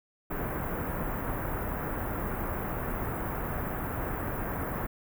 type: band-stop noise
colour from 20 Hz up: pink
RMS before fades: -33 dBFS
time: 0.3-4.87 s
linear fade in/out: 10 ms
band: 1700 to 15000 Hz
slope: 24 dB/octave
effects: none